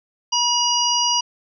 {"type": "harmonic tone", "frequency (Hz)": 962, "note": "B5", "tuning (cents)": -46, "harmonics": [1, 3, 5, 6], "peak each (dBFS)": [-22, -22, -22, -22], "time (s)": [0.32, 1.21], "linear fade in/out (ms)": 10, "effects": []}